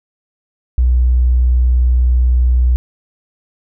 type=tone with tanh clipping; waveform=triangle; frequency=61.74 Hz; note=B1; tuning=in tune; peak=-8 dBFS; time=0.78-2.76 s; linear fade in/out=0 ms; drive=3 dB; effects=none